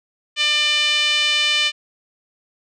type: tone with band-pass filter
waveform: 5% pulse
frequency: 597 Hz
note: D5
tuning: 28 cents sharp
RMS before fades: -18 dBFS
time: 0.36-1.72 s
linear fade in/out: 50 ms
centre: 2800 Hz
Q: 2.5
effects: resampled to 32000 Hz